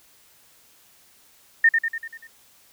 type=tone with echo; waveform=sine; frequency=1824 Hz; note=A#6; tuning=38 cents flat; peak=-11 dBFS; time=1.64-1.69 s; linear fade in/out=5 ms; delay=97 ms; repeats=6; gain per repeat=-5 dB; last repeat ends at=2.272 s; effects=white hiss -56 dBFS RMS until 2.72 s